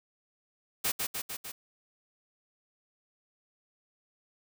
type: noise with echo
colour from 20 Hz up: white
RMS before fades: -29 dBFS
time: 0.84-0.92 s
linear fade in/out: 10 ms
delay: 150 ms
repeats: 4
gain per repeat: -3 dB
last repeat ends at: 1.52 s
effects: none